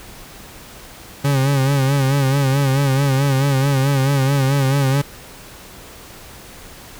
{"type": "tone with vibrato", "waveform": "40% pulse", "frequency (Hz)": 137, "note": "C#3", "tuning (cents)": -20, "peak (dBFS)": -13, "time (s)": [1.24, 5.02], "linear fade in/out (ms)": 10, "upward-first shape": "sine", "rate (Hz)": 4.6, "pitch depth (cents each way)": 68, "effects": ["pink hiss -39 dBFS RMS until 6.99 s"]}